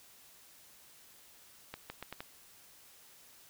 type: accelerating click train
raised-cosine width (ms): 0.3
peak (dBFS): -25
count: 5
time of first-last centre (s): 1.74-2.205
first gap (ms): 160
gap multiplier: 0.79
effects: white hiss -59 dBFS RMS until 3.49 s